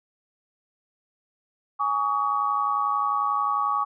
sine chord, Ab suspended fourth, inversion none, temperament equal with one note detuned, 830.6 / 1133.3 / 1244.5 Hz, Ab5 / Db6 / Eb6, 0 / +38 / 0 cents, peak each -29 / -23 / -29 dBFS, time 1.79-3.85 s, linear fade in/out 20 ms, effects none

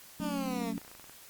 15% pulse exponential sweep, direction down, 311.1 to 220 Hz, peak -29 dBFS, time 0.19-0.74 s, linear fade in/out 50 ms
sine chord, F# minor, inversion none, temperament equal with one note detuned, 184.04 / 220 / 277.2 Hz, F#3 / A3 / C#4, -9 / 0 / 0 cents, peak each -38 dBFS, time 0.2-0.78 s, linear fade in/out 0 ms
clicks, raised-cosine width 0.5 ms, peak -36 dBFS, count 9, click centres 0.778 / 0.816 / 0.849 / 0.879 / 0.915 / 0.951 / 0.997 / 1.042 / 1.096 s
effects white hiss -53 dBFS RMS until 1.29 s + Opus 48 kbps

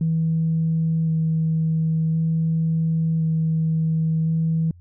sine tone with vibrato, 161.1 Hz, E3, 39 cents flat, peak -17 dBFS, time 0.01-4.71 s, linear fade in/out 2 ms, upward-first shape square, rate 0.47 Hz, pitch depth 9 cents each way, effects tanh soft clip ceiling -13 dBFS + added 87 Hz sine -44 dBFS peak until 4.8 s

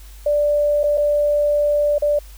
sine tone with dropouts, 587.3 Hz, D5, in tune, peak -14 dBFS, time 0.26-2.19 s, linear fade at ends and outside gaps 5 ms, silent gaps 0.833-0.838 / 0.975-0.978 / 1.983-2.021 s, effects added 50 Hz sine -37 dBFS peak until 2.37 s + white hiss -48 dBFS RMS until 2.37 s

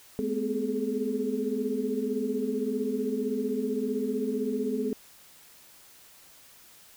sine tone cluster, 210.3 / 232.1 / 253.8 / 413.2 / 428.8 Hz, G#3 / A#3 / B3 / G#4 / A4, +22 / -7 / +47 / -9 / -45 cents, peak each -34 / -38 / -31 / -36 / -31 dBFS, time 0.19-4.93 s, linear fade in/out 0 ms, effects white hiss -54 dBFS RMS until 6.96 s

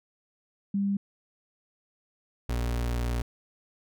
sine / 35% pulse tone pair in turn, 199.2 / 59.53 Hz, G3 / A#1, +28 / +37 cents, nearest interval octave + major sixth, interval 2091 cents, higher first, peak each -24 / -25 dBFS, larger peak first, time 0.74-0.97 / 2.49-3.22 s, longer second, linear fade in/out 5 ms, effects none

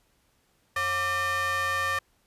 square ring-modulated tone, 315.9 Hz, D#4, 26 cents sharp, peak -23 dBFS, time 0.76-1.99 s, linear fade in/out 5 ms, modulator 1490 Hz, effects pink hiss -68 dBFS RMS until 2.26 s + resampled to 32000 Hz

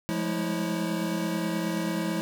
square tone cluster, 174 / 203.1 / 212.6 / 324.4 / 556 Hz, F3 / G#3 / G#3 / E4 / C#5, -6 / -38 / +41 / -28 / +5 cents, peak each -32 / -39 / -34 / -32 / -40 dBFS, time 0.09-2.21 s, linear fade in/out 0 ms, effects none

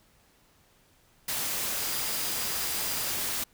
sine tone in noise, 4885 Hz, D#8, 33 cents flat, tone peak -41 dBFS, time 1.78-3.12 s, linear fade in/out 5 ms, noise white, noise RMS -31 dBFS, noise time 1.28-3.44 s, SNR -13 dB, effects pink hiss -63 dBFS RMS until 3.53 s

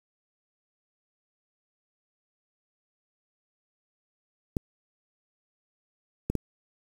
clicks, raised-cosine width 3 ms, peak -14 dBFS, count 3, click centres 4.568 / 6.3 / 6.353 s, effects 7-bit

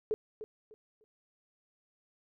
sine tone with echo, 432.1 Hz, A4, 31 cents flat, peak -27 dBFS, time 0.11-0.14 s, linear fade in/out 0 ms, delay 300 ms, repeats 3, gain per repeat -12 dB, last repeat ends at 1.04 s, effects none

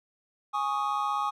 triangle chord, Ab suspended fourth, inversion none, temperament equal, 830.6 / 1108.7 / 1244.5 Hz, Ab5 / Db6 / Eb6, 0 / 0 / 0 cents, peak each -29 dBFS, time 0.53-1.31 s, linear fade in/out 20 ms, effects none

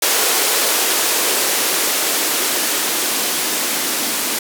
violet noise with band-pass filter sweep, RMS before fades -18 dBFS, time 0.02-4.39 s, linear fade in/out 5 ms, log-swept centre 420 to 250 Hz, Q 1.9, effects none

